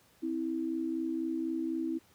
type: tone pair together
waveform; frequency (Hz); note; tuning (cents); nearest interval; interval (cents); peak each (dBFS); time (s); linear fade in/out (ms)
sine; 261.6 / 325.6; C4 / E4; 0 / -21; major third; 379; -36 / -32; 0.22-1.99; 20
effects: pink hiss -64 dBFS RMS until 2.14 s + high-pass 80 Hz 12 dB/octave

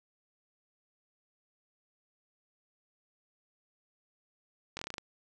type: slowing click train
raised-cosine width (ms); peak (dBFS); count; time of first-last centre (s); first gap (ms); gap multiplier
0.2; -21; 8; 4.77-4.982; 21; 1.12
effects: none

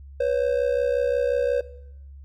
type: ring-modulated tone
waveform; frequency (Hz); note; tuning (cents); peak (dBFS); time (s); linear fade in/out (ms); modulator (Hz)
triangle; 523.3; C5; 0; -15; 0.2-1.61; 5; 32.8
effects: noise-tail reverb RT60 0.8 s tail -18 dB re dry + added 69 Hz sine -40 dBFS peak until 2.24 s

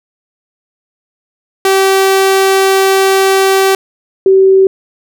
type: tone pair in turn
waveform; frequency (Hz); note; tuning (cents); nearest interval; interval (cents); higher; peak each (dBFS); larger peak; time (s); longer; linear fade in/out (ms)
sawtooth / sine; 385.9 / 383.5; G4 / G4; -27 / -38; unison; 11; first; -3; neither; 1.65-3.75 / 4.26-4.67; first; 2
effects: none

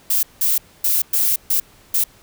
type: noise bursts at uneven times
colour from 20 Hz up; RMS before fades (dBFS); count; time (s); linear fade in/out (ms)
violet; -17; 6; 0.1-0.23 / 0.41-0.58 / 0.84-1.02 / 1.13-1.36 / 1.5-1.6 / 1.94-2.04; 5
effects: pink hiss -50 dBFS RMS until 2.22 s

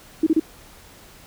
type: tone bursts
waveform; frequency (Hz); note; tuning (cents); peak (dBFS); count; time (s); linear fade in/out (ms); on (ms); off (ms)
sine; 318.2; D#4; +39; -13; 3; 0.23-0.398; 5; 36; 30
effects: pink hiss -47 dBFS RMS until 1.26 s

